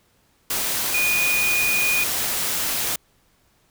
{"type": "tone in noise", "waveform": "sine", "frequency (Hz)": 2460, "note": "D#7", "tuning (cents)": -20, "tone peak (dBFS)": -19, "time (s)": [0.94, 2.04], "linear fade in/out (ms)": 5, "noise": "white", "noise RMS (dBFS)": -24, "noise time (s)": [0.5, 2.96], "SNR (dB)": 2, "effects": ["pink hiss -62 dBFS RMS until 3.7 s"]}